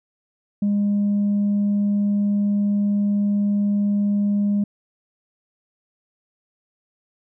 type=tone; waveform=sine; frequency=203.9 Hz; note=G#3; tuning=32 cents flat; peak=-15 dBFS; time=0.62-4.64 s; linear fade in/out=5 ms; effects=tanh soft clip ceiling -15 dBFS